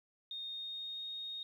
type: tone with pitch glide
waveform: sine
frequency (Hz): 3689 to 3719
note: A#7 to A#7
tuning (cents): -19 to -5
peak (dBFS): -40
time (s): 0.31-1.43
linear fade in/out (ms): 2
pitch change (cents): +14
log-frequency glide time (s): 0.46-1.05
effects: 12-bit